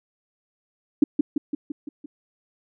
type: tone with echo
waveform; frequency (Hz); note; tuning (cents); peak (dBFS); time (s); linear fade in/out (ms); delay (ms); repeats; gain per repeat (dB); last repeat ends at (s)
sine; 291.8; D4; -11; -10; 1.02-1.04; 5; 170; 6; -4; 2.06
effects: none